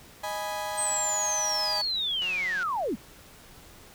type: chord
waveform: 35% pulse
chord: G# minor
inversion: second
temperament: equal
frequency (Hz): 622.3 / 830.6 / 987.8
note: D#5 / G#5 / B5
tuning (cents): 0 / 0 / 0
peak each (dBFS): -34 / -32 / -35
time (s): 0.23-1.82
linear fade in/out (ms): 10
type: linear sweep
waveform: sine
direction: down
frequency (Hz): 8372 to 165.4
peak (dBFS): -26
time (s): 0.77-2.96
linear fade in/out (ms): 20
type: click train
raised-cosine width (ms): 0.2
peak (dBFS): -24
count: 76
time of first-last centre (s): 2.22-2.63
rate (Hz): 183
effects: pink hiss -51 dBFS RMS until 3.94 s